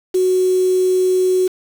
sine tone with quantisation, 370 Hz, F#4, in tune, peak -12 dBFS, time 0.14-1.48 s, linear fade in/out 10 ms, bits 5, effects none

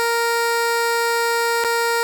15% pulse tone with dropouts, 466.2 Hz, A#4, in tune, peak -11 dBFS, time 0-2.03 s, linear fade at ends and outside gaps 0 ms, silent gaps 1.639-1.646 s, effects 7-bit

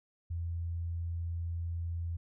sine tone, 84.6 Hz, E2, 45 cents sharp, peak -33 dBFS, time 0.3-2.17 s, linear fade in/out 10 ms, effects none

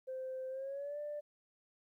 sine tone with pitch glide, 520 to 590.5 Hz, C5 to D5, -11 to +9 cents, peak -38 dBFS, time 0.07-1.21 s, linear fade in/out 20 ms, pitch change +220 cents, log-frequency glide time 0.49-0.99 s, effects tanh soft clip ceiling -35 dBFS + 13-bit

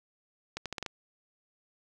accelerating click train, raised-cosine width 0.2 ms, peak -18 dBFS, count 6, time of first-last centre 0.57-0.862 s, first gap 87 ms, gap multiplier 0.8, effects none

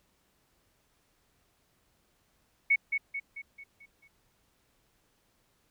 sine tone with echo, 2217 Hz, C#7, in tune, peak -20 dBFS, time 2.7-2.76 s, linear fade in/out 10 ms, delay 220 ms, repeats 6, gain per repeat -6 dB, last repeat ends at 4.08 s, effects pink hiss -71 dBFS RMS until 5.7 s

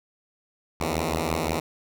5% pulse beating tone pair, 77.78 / 83.48 Hz, D#2 / E2, 0 / +22 cents, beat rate 5.7 Hz, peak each -16 dBFS, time 0.8-1.6 s, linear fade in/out 5 ms, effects none

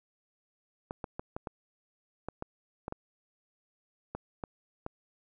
clicks, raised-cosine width 1 ms, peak -22 dBFS, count 12, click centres 0.909 / 1.042 / 1.195 / 1.365 / 1.472 / 2.286 / 2.424 / 2.881 / 2.924 / 4.15 / 4.438 / 4.864 s, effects none

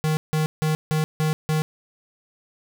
square tone bursts, 155.56 Hz, D#3, in tune, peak -20 dBFS, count 6, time 0.04-1.62 s, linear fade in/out 0 ms, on 130 ms, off 160 ms, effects none

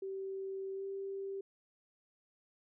sine tone with pitch glide, 386.3 to 391.2 Hz, G4 to G4, -25 to -4 cents, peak -38 dBFS, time 0.02-1.41 s, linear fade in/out 5 ms, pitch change +21 cents, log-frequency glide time 0.74-0.84 s, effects none

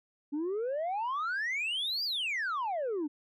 sine exponential two-way sweep, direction up then down, 280.1 to 4918 to 280.1 Hz, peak -28 dBFS, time 0.32-3.08 s, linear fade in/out 20 ms, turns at 2.04 s, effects tanh soft clip ceiling -29 dBFS

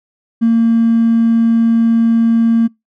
triangle tone with hard clipping, 229.1 Hz, A#3, 30 cents flat, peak -8 dBFS, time 0.41-2.68 s, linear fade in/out 20 ms, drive 3 dB, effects noise-tail reverb RT60 0.2 s tail -26 dB re dry

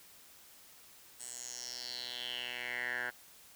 10% pulse tone with band-pass filter sweep, 122.6 Hz, B2, 12 cents flat, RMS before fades -41 dBFS, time 1.19-3.11 s, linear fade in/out 20 ms, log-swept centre 8600 to 1500 Hz, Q 5.5, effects white hiss -58 dBFS RMS until 3.55 s

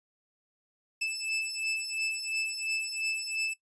sawtooth beating tone pair, 2629 / 2631.9 Hz, E7 / E7, -5 / -3 cents, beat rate 2.9 Hz, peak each -30 dBFS, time 1.01-3.54 s, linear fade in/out 10 ms, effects noise-tail reverb RT60 0.1 s tail -18 dB re dry + resampled to 22050 Hz

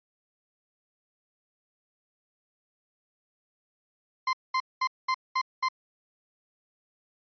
35% pulse tone bursts, 1041 Hz, C6, 9 cents flat, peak -22 dBFS, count 6, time 4.27-5.686 s, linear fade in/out 5 ms, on 61 ms, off 210 ms, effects resampled to 11025 Hz

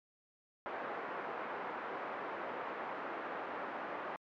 white band-pass noise, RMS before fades -41 dBFS, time 0.66-4.16 s, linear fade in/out 0 ms, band 360 to 1300 Hz, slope 12 dB/octave, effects low-pass 2000 Hz 12 dB/octave + MP3 96 kbps

